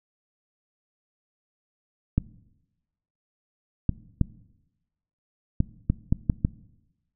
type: clicks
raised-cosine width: 5 ms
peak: -8 dBFS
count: 8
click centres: 2.18 / 3.893 / 4.213 / 5.604 / 5.9 / 6.125 / 6.298 / 6.449 s
effects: noise-tail reverb RT60 1.0 s tail -20 dB re dry